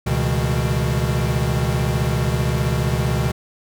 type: tone cluster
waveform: square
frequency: 71.4 / 123.5 / 138.8 / 157.2 / 201 Hz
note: D2 / B2 / C#3 / D#3 / G3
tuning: -48 / 0 / +3 / +18 / +44 cents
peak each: -25 / -22 / -26 / -26 / -30 dBFS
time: 0.06-3.32 s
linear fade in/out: 10 ms
effects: none